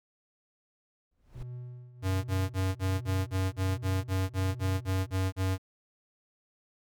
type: noise with exponential growth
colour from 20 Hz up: brown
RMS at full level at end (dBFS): -40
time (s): 1.11-1.43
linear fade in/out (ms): 5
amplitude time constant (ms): 69
type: tone with tremolo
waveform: triangle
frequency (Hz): 123.47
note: B2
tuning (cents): 0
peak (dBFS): -35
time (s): 1.35-5.11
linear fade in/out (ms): 5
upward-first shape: triangle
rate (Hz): 1.3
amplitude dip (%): 80
type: tone bursts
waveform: square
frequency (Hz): 94.4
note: F#2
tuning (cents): +35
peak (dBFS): -27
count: 14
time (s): 2.02-5.581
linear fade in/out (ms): 50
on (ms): 220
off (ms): 37
effects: none